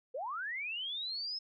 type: linear sweep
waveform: sine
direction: up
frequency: 460 to 5230 Hz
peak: -36 dBFS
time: 0.14-1.39 s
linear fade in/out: 10 ms
effects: none